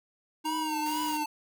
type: tone with pitch glide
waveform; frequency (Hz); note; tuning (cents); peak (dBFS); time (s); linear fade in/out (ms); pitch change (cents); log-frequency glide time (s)
square; 311.1 to 303.1; D#4 to D#4; 0 to -45; -34; 0.44-1.25; 20; -45; 0.69-0.88
type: tone with vibrato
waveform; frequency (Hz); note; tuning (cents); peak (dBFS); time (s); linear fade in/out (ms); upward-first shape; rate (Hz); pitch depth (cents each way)
square; 932.3; A#5; 0; -31; 0.45-1.26; 5; triangle; 2.2; 100
type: noise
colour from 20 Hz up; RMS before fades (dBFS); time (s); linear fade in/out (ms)
white; -42; 0.86-1.17; 0
effects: none